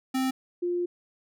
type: tone pair in turn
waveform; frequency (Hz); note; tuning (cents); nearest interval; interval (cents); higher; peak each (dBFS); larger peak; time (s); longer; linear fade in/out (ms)
square / sine; 261.6 / 351.9; C4 / F4; 0 / +13; perfect fourth; 513; second; -25; neither; 0.14-0.31 / 0.62-0.86; second; 10
effects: none